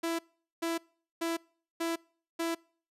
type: tone bursts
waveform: sawtooth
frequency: 332.7 Hz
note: E4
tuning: 16 cents sharp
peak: -26 dBFS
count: 5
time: 0.03-2.55 s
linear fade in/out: 10 ms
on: 160 ms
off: 430 ms
effects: noise-tail reverb RT60 0.5 s tail -26 dB re dry + resampled to 32000 Hz